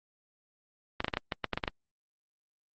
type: clicks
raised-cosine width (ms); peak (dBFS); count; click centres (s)
0.3; -12; 11; 1.004 / 1.045 / 1.082 / 1.138 / 1.171 / 1.322 / 1.443 / 1.533 / 1.575 / 1.638 / 1.678
effects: low-pass 4000 Hz 12 dB/octave + Opus 24 kbps

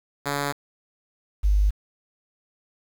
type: tone pair in turn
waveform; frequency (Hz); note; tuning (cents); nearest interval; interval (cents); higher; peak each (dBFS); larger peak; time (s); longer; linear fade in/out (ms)
5% pulse / sine; 142.6 / 50.42; C#3 / G1; +49 / +49; octave + tritone; 1800; first; -13 / -16; first; 0.25-0.53 / 1.43-1.71; neither; 20
effects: 8-bit

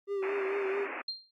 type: tone with vibrato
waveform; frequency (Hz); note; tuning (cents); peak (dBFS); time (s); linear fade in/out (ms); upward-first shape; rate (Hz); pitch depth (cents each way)
triangle; 393.1; G4; +5; -28; 0.07-0.88; 50; sine; 4.5; 43
type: band-pass noise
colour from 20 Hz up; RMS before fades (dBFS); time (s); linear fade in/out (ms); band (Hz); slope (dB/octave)
white; -39; 0.22-1.02; 10; 250 to 2600; 96
type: tone with exponential decay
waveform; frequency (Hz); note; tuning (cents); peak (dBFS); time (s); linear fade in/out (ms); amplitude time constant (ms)
sine; 4186; C8; 0; -30; 1.08-1.31; 5; 48
effects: AAC 64 kbps

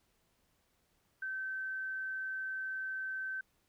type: tone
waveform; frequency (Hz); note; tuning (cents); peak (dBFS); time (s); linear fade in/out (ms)
sine; 1542; G6; -29; -36; 1.22-3.41; 5
effects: pink hiss -75 dBFS RMS until 3.68 s

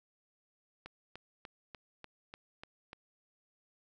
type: click train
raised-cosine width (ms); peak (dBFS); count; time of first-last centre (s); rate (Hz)
0.3; -30; 8; 0.86-2.931; 3.38
effects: none

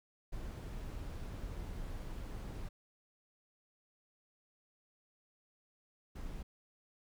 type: noise bursts at uneven times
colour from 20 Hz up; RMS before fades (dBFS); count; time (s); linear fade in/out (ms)
brown; -43; 2; 0.32-2.69 / 6.15-6.43; 10
effects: none

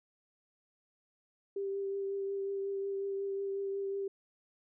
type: tone with vibrato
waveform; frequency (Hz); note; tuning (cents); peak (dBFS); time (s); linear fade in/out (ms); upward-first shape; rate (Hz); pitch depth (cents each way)
sine; 394; G4; +9; -33; 1.56-4.08; 5; triangle; 5.5; 17
effects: none

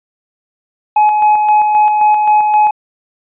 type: tone with tremolo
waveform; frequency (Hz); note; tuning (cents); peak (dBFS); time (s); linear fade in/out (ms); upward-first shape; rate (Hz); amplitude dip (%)
triangle; 846; G#5; +32; -4; 0.96-2.71; 5; square; 3.8; 35
effects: resampled to 8000 Hz

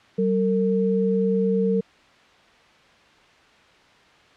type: tone pair together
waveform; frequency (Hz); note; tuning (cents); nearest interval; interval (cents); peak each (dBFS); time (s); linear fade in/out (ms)
sine; 191.2 / 454.8; G3 / A#4; -43 / -43; octave + minor third; 1500; -21; 0.18-1.81; 10
effects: white hiss -53 dBFS RMS until 4.36 s + low-pass 3000 Hz 12 dB/octave

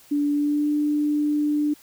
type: tone with pitch glide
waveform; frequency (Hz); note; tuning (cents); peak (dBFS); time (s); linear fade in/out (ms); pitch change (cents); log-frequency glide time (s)
sine; 290.4 to 296.5; D4 to D4; -19 to +17; -19; 0.11-1.74; 10; +36; 0.31-0.69
effects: white hiss -52 dBFS RMS until 1.82 s

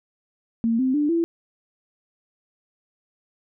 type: tone with pitch steps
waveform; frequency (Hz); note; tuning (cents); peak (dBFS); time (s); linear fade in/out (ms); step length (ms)
sine; 228.9 / 259.9 / 295.1 / 335.1; A#3 / C4 / D4 / E4; -31 / -11 / +8 / +29; -18; 0.64-1.24; 0; 150
effects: none

